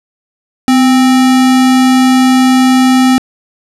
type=tone with sample-and-hold; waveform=sine; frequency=255.4 Hz; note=C4; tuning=42 cents flat; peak=-4 dBFS; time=0.68-3.18 s; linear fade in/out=0 ms; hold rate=1050 Hz; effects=low-pass 10000 Hz 12 dB/octave